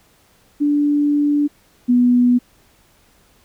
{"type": "tone pair in turn", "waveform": "sine", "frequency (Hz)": [291.7, 245.3], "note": ["D4", "B3"], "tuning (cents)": [-12, -12], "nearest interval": "minor third", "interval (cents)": 300, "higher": "first", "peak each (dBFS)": [-13, -10], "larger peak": "second", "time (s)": [[0.6, 1.48], [1.88, 2.39]], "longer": "first", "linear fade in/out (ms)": 20, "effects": ["pink hiss -55 dBFS RMS until 3.44 s"]}